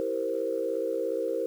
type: chord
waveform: sine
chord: C dominant seventh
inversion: first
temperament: equal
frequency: 329.6 / 392 / 466.2 / 523.3 Hz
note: E4 / G4 / Bb4 / C5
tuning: 0 / 0 / 0 / 0 cents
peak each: -35 / -34 / -30 / -31 dBFS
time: 0-1.46 s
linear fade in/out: 0 ms
effects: tanh soft clip ceiling -16 dBFS + 9-bit